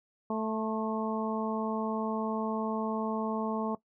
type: harmonic tone with a mistuned harmonic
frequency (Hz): 220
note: A3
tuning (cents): 0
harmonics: 1 / 2 / 3 / 4 / 5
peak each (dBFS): -32 / -35 / -37 / -38 / -39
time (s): 0.3-3.75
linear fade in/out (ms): 2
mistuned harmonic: 5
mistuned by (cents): -27
effects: noise-tail reverb RT60 0.1 s tail -18 dB re dry